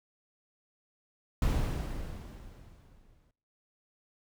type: noise with exponential decay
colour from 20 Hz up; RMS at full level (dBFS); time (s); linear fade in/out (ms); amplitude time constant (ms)
brown; -26; 1.42-3.31; 2; 410
effects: noise-tail reverb RT60 0.8 s tail -26 dB re dry